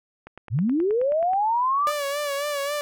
click train, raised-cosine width 0.5 ms, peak -25 dBFS, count 11, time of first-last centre 0.27-1.334 s, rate 9.4 Hz
sine linear sweep, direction up, 90.9 to 1244.5 Hz, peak -19 dBFS, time 0.5-1.93 s, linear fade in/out 50 ms
sawtooth tone with vibrato, 574 Hz, D5, 40 cents flat, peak -21 dBFS, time 1.87-2.81 s, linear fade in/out 0 ms, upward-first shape sine, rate 3.7 Hz, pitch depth 56 cents each way
effects none

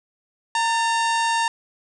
harmonic tone with a mistuned harmonic, 922 Hz, A#5, 19 cents flat, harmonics 1 / 2 / 3 / 4 / 5 / 6 / 7 / 8 / 9 / 10, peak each -20 / -26 / -30 / -32 / -34 / -36 / -37 / -38 / -39 / -40 dBFS, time 0.55-1.48 s, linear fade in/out 2 ms, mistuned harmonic 2, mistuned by -65 cents, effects none

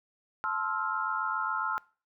sine chord, F major seventh, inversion first, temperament just, 873.1 / 1047.7 / 1309.6 / 1396.9 Hz, A5 / C6 / E6 / F6, -14 / +2 / -12 / 0 cents, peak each -36 / -35 / -33 / -33 dBFS, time 0.44-1.78 s, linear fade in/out 0 ms, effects noise-tail reverb RT60 0.4 s tail -23 dB re dry

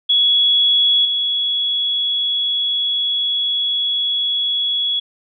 sine tone with level steps, 3364 Hz, G#7, 22 cents sharp, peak -11 / -16 dBFS, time 0.09-5 s, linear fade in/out 10 ms, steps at 1.05 s, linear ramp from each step 2 ms, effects none

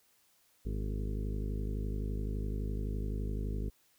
harmonic tone with a mistuned harmonic, 51.8 Hz, G#1, 4 cents flat, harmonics 1 / 2 / 3 / 4 / 5 / 6 / 7 / 8 / 9, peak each -34 / -40 / -45 / -44 / -47 / -52 / -51 / -48 / -54 dBFS, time 0.65-3.7 s, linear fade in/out 10 ms, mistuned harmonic 6, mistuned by +54 cents, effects white hiss -69 dBFS RMS until 3.98 s

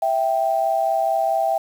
sine tone pair together, 658.4 / 783 Hz, E5 / G5, -2 / -2 cents, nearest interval minor third, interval 300 cents, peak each -20 dBFS, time 0.02-1.58 s, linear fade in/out 5 ms, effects 7-bit

